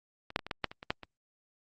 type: clicks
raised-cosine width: 0.3 ms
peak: -28 / -10 / -22 / -24 / -16 / -12 / -27 / -27 / -12 / -27 dBFS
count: 10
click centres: 0.304 / 0.361 / 0.392 / 0.466 / 0.512 / 0.643 / 0.715 / 0.829 / 0.905 / 1.033 s
effects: Opus 48 kbps